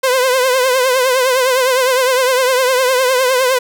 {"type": "tone with vibrato", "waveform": "sawtooth", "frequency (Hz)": 513, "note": "C5", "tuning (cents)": -34, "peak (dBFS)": -7, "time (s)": [0.03, 3.59], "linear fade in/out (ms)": 10, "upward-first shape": "triangle", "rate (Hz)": 9.8, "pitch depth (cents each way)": 85, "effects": []}